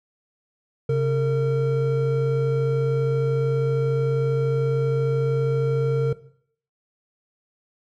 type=tone pair together; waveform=triangle; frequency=134.78 / 457.3 Hz; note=C#3 / A#4; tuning=-48 / -33 cents; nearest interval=octave + major sixth; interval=2115 cents; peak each=-19 dBFS; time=0.89-6.13 s; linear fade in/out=5 ms; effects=noise-tail reverb RT60 0.6 s tail -17 dB re dry